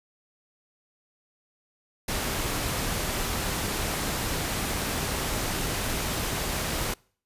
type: noise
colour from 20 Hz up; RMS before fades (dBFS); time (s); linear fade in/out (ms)
pink; -29; 2.08-6.94; 5
effects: noise-tail reverb RT60 0.5 s tail -26 dB re dry + resampled to 32000 Hz